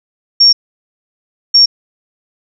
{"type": "tone bursts at uneven times", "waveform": "sine", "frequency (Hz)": 5520, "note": "F8", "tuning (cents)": -21, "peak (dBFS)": -3, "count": 2, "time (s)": [[0.4, 0.53], [1.54, 1.66]], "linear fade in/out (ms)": 10, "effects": []}